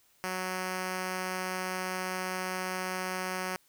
5% pulse tone, 185 Hz, F#3, in tune, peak -21 dBFS, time 0.24-3.56 s, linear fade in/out 0 ms, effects white hiss -66 dBFS RMS until 3.68 s

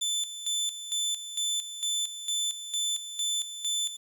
25% pulse tone with tremolo, 3520 Hz, A7, in tune, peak -23 dBFS, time 0.01-3.97 s, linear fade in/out 10 ms, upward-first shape square, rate 2.2 Hz, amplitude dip 70%, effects 10-bit

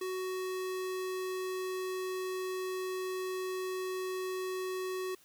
square tone, 372.2 Hz, F#4, 10 cents sharp, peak -35 dBFS, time 0.01-5.15 s, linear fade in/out 5 ms, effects white hiss -63 dBFS RMS until 5.24 s

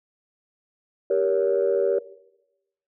sine chord, G diminished, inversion none, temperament just, 392 / 470.4 / 564.5 Hz, G4 / Bb4 / Db5, 0 / +16 / +31 cents, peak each -22 dBFS, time 1.1-1.99 s, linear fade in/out 5 ms, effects noise-tail reverb RT60 0.9 s tail -18 dB re dry + tanh soft clip ceiling -12 dBFS

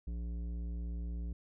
triangle tone with tanh clipping, 58.27 Hz, A#1, in tune, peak -38 dBFS, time 0.07-1.33 s, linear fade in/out 5 ms, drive 16 dB, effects none

